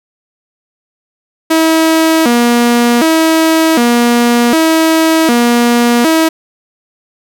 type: tone with vibrato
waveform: sawtooth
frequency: 277.2 Hz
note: C#4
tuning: in tune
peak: -3 dBFS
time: 1.5-6.29 s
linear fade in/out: 10 ms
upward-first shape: square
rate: 0.66 Hz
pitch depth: 260 cents each way
effects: none